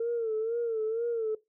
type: tone with vibrato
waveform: sine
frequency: 453.5 Hz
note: A#4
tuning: 48 cents flat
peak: -26 dBFS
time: 0-1.35 s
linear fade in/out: 5 ms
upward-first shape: sine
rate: 2.1 Hz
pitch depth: 77 cents each way
effects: noise-tail reverb RT60 0.2 s tail -20 dB re dry + tanh soft clip ceiling -23 dBFS